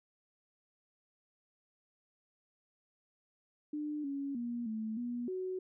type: tone with pitch steps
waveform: sine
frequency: 298.9 / 278.8 / 238.3 / 219.3 / 241.5 / 371.7 Hz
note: D4 / C#4 / A#3 / A3 / B3 / F#4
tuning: +31 / +10 / +38 / -6 / -39 / +8 cents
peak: -35 dBFS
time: 3.73-5.59 s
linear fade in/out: 5 ms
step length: 310 ms
effects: none